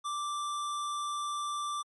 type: tone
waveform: square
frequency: 1174.7 Hz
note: D6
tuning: in tune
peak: -33 dBFS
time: 0.04-1.83 s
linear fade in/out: 20 ms
effects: MP3 48 kbps